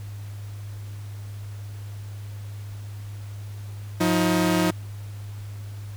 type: tone pair together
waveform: sawtooth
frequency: 177.7 / 316.2 Hz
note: F3 / D#4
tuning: +30 / +28 cents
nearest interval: minor seventh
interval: 998 cents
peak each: -18 dBFS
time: 4-4.71 s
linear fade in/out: 10 ms
effects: added 102 Hz sine -33 dBFS peak until 5.96 s + pink hiss -50 dBFS RMS until 5.96 s